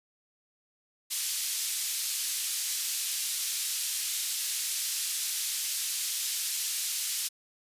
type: band-pass noise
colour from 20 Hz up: white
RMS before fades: -32 dBFS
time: 1.1-7.29 s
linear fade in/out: 20 ms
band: 3300 to 11000 Hz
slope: 12 dB/octave
effects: resampled to 32000 Hz